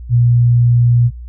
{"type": "tone", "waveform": "sine", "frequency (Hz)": 120, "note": "B2", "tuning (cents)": -49, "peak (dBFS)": -7, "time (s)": [0.09, 1.11], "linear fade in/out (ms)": 50, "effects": ["added 60 Hz sine -27 dBFS peak until 1.28 s"]}